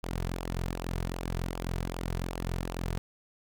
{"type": "tone with flanger", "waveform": "sawtooth", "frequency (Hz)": 43.65, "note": "F1", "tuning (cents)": 0, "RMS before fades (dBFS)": -34, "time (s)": [0.03, 2.98], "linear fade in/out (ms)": 0, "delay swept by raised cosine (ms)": [0.48, 3.78], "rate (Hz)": 2.6, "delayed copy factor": -0.55, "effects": []}